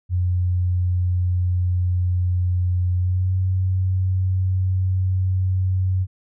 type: tone with pitch glide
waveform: sine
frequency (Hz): 90 to 93.28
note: F#2 to F#2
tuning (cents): -47 to +15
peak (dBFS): -17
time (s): 0.09-6.07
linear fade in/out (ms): 50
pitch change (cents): +62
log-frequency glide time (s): 2.96-3.34
effects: none